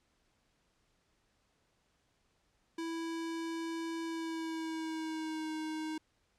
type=tone with pitch glide; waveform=square; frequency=329.6 to 313.1 Hz; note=E4 to D#4; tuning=0 to +11 cents; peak=-37 dBFS; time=2.78-5.98 s; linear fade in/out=5 ms; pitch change=-89 cents; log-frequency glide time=4.04-5.52 s; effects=pink hiss -75 dBFS RMS until 6.38 s + low-pass 8000 Hz 12 dB/octave